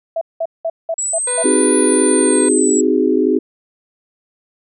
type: tone bursts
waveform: sine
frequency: 659.3 Hz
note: E5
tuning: in tune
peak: -16 dBFS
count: 6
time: 0.16-1.428 s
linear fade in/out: 5 ms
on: 53 ms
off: 190 ms
type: exponential two-way sweep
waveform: sine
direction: up then down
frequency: 7690 to 9740 to 7690 Hz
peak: -17 dBFS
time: 0.98-2.81 s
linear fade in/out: 5 ms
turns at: 1.76 s
type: harmonic tone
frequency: 493.9 Hz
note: B4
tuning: in tune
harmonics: 1 / 2 / 3 / 4 / 5 / 7 / 8 / 9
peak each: -22 / -28 / -32 / -34 / -36 / -39 / -40 / -41 dBFS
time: 1.27-2.49 s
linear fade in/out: 5 ms
type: chord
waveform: sine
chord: Ab dominant seventh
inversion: first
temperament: just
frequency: 259.6 / 311.5 / 373.8 / 415.3 Hz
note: C4 / Eb4 / Gb4 / Ab4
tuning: -13 / +2 / +18 / 0 cents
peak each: -17 dBFS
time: 1.44-3.39 s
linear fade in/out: 10 ms
effects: none